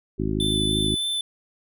harmonic tone, 52.6 Hz, G#1, 23 cents sharp, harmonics 1 / 2 / 3 / 4 / 5 / 6 / 7, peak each -30 / -30 / -30 / -30 / -30 / -30 / -30 dBFS, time 0.18-0.96 s, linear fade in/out 20 ms
square tone with vibrato, 3520 Hz, A7, in tune, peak -24 dBFS, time 0.4-1.21 s, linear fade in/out 2 ms, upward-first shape sine, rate 3.3 Hz, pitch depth 10 cents each way
effects none

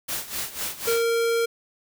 white noise with tremolo, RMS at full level -28 dBFS, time 0.08-1.03 s, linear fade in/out 10 ms, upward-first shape sine, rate 4 Hz, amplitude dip 80%
square tone, 462.7 Hz, A#4, 13 cents flat, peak -21 dBFS, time 0.87-1.46 s, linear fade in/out 10 ms
effects none

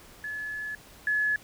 sine tone pair in turn, 1712 / 1705.2 Hz, A6 / G#6, -48 / +45 cents, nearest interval unison, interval 7 cents, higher first, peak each -32 / -23 dBFS, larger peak second, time 0.24-0.75 / 1.07-1.36 s, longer first, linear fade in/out 2 ms, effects pink hiss -52 dBFS RMS until 1.43 s

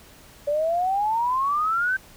sine exponential sweep, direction up, 571 to 1565 Hz, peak -20 dBFS, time 0.47-1.97 s, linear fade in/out 10 ms, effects pink hiss -49 dBFS RMS until 2.16 s

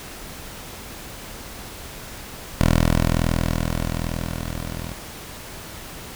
10% pulse tone with level ramp, 41.2 Hz, E1, in tune, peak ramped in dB -6 to -22 dBFS, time 2.61-4.93 s, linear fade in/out 0 ms, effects pink hiss -37 dBFS RMS until 6.15 s

